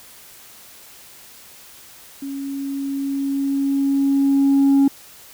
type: tone with level ramp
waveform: sine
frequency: 276.1 Hz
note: C#4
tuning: 7 cents flat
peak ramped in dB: -26 to -8 dBFS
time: 2.22-4.88 s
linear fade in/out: 5 ms
effects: tanh soft clip ceiling -10 dBFS + white hiss -44 dBFS RMS until 5.33 s